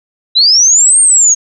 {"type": "linear two-way sweep", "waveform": "sine", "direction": "up then down", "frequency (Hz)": [3853, 8760, 6460], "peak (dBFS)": -4, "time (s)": [0.35, 1.35], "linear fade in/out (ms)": 20, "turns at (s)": 1, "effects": []}